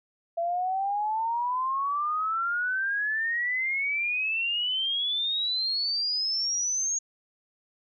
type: exponential sweep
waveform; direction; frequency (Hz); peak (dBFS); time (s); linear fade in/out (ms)
sine; up; 669 to 6640; -25; 0.37-6.99; 10
effects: none